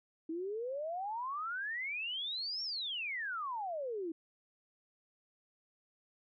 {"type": "exponential two-way sweep", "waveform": "sine", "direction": "up then down", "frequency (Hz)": [314, 5570, 314], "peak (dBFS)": -36, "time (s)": [0.29, 4.12], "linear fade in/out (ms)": 5, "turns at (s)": 2.63, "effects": []}